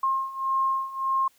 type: beating tone pair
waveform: sine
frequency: 1067 / 1068.7 Hz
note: C6 / C6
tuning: +34 / +36 cents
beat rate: 1.7 Hz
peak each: -28 / -25 dBFS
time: 0.03-1.28 s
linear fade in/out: 5 ms
effects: white hiss -62 dBFS RMS until 1.38 s